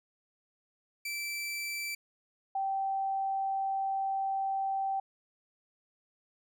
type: tone pair in turn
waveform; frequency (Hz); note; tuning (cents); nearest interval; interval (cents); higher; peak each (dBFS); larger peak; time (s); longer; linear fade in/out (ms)
sawtooth / sine; 2330 / 777.5; D7 / G5; -14 / -14; octave + perfect fifth; 1900; first; -31 / -29; second; 1.05-1.95 / 2.55-5; second; 5
effects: none